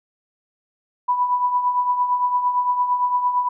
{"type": "tone with tremolo", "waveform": "sine", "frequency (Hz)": 987.8, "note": "B5", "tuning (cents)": 0, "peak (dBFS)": -14, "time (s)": [1.08, 3.49], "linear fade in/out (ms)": 10, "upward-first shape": "triangle", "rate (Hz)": 8.8, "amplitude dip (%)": 65, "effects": []}